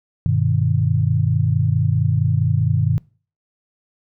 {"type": "chord", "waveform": "sine", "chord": "G augmented", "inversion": "none", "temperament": "just", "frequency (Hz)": [98, 122.5, 153.12], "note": ["G2", "B2", "D#3"], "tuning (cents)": [0, -14, -27], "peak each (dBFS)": -19, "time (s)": [0.26, 2.98], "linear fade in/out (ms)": 0, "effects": ["noise-tail reverb RT60 0.4 s tail -24 dB re dry"]}